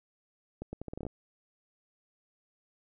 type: accelerating click train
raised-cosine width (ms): 2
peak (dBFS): -25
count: 10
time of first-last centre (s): 0.62-1.067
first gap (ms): 110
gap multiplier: 0.78
effects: none